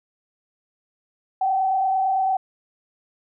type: tone with frequency modulation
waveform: sine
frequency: 765 Hz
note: G5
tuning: 42 cents flat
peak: -18 dBFS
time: 1.41-2.37 s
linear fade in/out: 5 ms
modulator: 28.9 Hz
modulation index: 0.65
effects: none